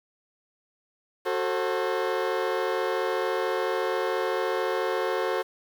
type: chord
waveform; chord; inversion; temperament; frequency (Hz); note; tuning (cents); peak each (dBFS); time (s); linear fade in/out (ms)
sawtooth; F# diminished; none; just; 370 / 444 / 532.8; F#4 / A4 / C5; 0 / +16 / +31; -25; 1.25-5.43; 20
effects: low-pass 3000 Hz 12 dB/octave + 8-bit